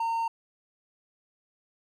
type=tone; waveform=triangle; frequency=915 Hz; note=A#5; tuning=32 cents flat; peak=-24 dBFS; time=0-0.28 s; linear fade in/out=5 ms; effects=none